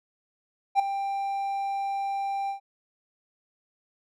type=tone with ADSR envelope; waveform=triangle; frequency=790 Hz; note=G5; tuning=13 cents sharp; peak=-13 dBFS; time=0.75-2.6 s; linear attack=44 ms; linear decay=7 ms; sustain=-12 dB; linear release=110 ms; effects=none